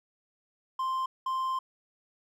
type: tone bursts at uneven times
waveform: triangle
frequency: 1046.5 Hz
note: C6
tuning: in tune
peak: -26 dBFS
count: 2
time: 0.79-1.06 / 1.26-1.59 s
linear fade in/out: 5 ms
effects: none